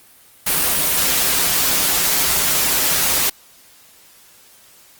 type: noise with comb filter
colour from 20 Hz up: white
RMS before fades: -17 dBFS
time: 0.46-3.3 s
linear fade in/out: 10 ms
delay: 9 ms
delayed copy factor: -0.5
effects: white hiss -48 dBFS RMS until 4.99 s + Opus 32 kbps